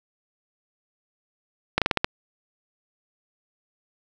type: slowing click train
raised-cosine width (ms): 0.3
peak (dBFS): -3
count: 6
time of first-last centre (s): 1.78-2.045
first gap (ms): 37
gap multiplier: 1.18
effects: none